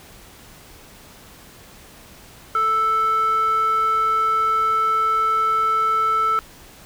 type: tone with band-pass filter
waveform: square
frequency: 440 Hz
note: A4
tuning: in tune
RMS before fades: -19 dBFS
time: 2.55-6.39 s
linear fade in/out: 0 ms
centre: 1400 Hz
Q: 10
effects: pink hiss -45 dBFS RMS until 6.85 s